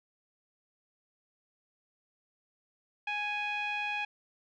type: tone with low-pass filter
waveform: sawtooth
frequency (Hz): 830.6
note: G#5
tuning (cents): 0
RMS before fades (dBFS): -34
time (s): 3.07-4.05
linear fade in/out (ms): 5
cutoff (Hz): 2700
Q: 6.6
effects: none